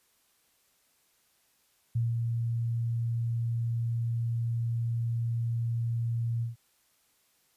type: tone with ADSR envelope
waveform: sine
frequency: 116.54 Hz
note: A#2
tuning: in tune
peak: -24 dBFS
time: 1.95-6.56 s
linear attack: 9 ms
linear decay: 180 ms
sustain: -3 dB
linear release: 140 ms
effects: white hiss -69 dBFS RMS until 7.56 s + resampled to 32000 Hz